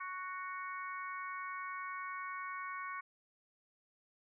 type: harmonic tone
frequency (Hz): 370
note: F#4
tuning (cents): 0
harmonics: 3 / 4 / 5 / 6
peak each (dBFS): -42 / -47 / -50 / -48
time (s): 0-3.01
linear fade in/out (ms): 10
effects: none